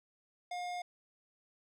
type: tone with hard clipping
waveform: sine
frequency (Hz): 713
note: F5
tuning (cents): +36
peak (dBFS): -39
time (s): 0.51-0.82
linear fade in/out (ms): 5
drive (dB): 16
effects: none